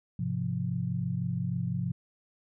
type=chord; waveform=sine; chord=F minor; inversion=first; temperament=just; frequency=104.77 / 130.96 / 174.61 Hz; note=Ab2 / C3 / F3; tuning=+16 / +2 / 0 cents; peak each=-35 / -32 / -32 dBFS; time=0.19-1.92 s; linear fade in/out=5 ms; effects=none